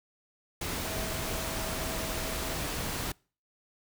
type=tone in noise; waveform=sine; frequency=647 Hz; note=E5; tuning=32 cents flat; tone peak=-42 dBFS; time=0.84-2.56 s; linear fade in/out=5 ms; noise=pink; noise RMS=-34 dBFS; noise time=0.61-3.12 s; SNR=-11 dB; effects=noise-tail reverb RT60 0.4 s tail -26 dB re dry